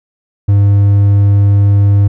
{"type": "tone", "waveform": "triangle", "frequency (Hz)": 100.7, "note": "G2", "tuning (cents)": 47, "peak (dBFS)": -3, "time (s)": [0.48, 2.08], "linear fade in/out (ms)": 10, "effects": []}